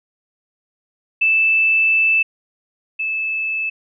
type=tone pair in turn; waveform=sine; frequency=2637 / 2619 Hz; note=E7 / E7; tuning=0 / -12 cents; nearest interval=unison; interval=12 cents; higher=first; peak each=-12 / -19 dBFS; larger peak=first; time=1.21-2.23 / 2.99-3.7 s; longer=first; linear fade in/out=10 ms; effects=none